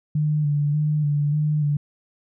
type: tone with vibrato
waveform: sine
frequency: 148.6 Hz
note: D3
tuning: 21 cents sharp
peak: -18 dBFS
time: 0.15-1.77 s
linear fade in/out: 5 ms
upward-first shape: square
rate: 1.7 Hz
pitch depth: 30 cents each way
effects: none